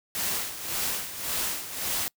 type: noise with tremolo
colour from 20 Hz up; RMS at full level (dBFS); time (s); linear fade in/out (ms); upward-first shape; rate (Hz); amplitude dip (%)
white; -28; 0.15-2.08; 0; sine; 1.8; 70
effects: noise-tail reverb RT60 0.1 s tail -26 dB re dry